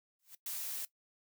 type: noise with exponential growth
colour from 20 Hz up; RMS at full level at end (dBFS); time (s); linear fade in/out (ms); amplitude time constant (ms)
blue; -47; 0.19-0.35; 5; 34
type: noise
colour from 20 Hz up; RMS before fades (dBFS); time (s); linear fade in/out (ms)
blue; -40; 0.46-0.85; 2
effects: noise-tail reverb RT60 0.1 s tail -18 dB re dry